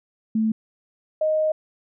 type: tone pair in turn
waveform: sine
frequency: 220 / 622.3 Hz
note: A3 / D#5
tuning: 0 / 0 cents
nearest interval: octave + tritone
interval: 1800 cents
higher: second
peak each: -18 dBFS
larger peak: neither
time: 0.35-0.52 / 1.21-1.52 s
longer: second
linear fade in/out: 5 ms
effects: none